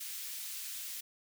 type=high-pass noise; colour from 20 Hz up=white; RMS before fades=-42 dBFS; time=0-1.01 s; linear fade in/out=10 ms; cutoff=2400 Hz; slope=12 dB/octave; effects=none